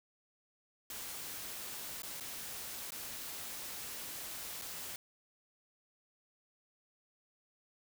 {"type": "noise with dropouts", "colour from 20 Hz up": "white", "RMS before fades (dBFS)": -44, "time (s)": [0.9, 4.96], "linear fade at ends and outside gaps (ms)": 2, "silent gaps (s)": [[2.021, 2.032], [2.2, 2.207], [2.906, 2.92], [4.615, 4.619]], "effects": []}